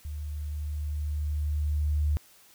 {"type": "tone with level ramp", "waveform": "sine", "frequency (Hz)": 74.6, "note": "D2", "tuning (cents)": 28, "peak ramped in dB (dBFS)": [-33, -22], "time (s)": [0.05, 2.17], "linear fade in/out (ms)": 0, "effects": ["white hiss -57 dBFS RMS until 2.54 s"]}